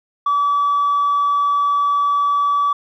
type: tone with tanh clipping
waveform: triangle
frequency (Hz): 1148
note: D6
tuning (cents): -40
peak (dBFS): -14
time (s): 0.26-2.73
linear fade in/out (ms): 5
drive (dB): 5
effects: none